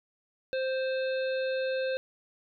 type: harmonic tone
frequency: 523.3 Hz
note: C5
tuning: in tune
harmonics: 1 / 3 / 5 / 7 / 8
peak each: -28 / -38 / -42 / -45 / -46 dBFS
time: 0.53-1.97 s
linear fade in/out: 0 ms
effects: none